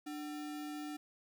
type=tone with sample-and-hold; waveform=sine; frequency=297.6 Hz; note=D4; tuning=23 cents sharp; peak=-40 dBFS; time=0.06-0.97 s; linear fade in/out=10 ms; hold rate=1050 Hz; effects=none